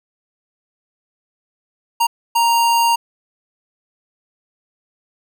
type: tone bursts at uneven times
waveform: square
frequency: 932.3 Hz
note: A#5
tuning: in tune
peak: -13 dBFS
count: 2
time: 2-2.07 / 2.35-2.96 s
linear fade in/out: 10 ms
effects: none